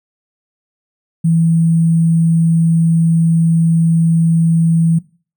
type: tone with sample-and-hold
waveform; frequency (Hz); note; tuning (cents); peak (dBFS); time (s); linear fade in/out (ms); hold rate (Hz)
sine; 165; E3; +2; -9; 1.24-4.99; 10; 8820
effects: noise-tail reverb RT60 0.4 s tail -20 dB re dry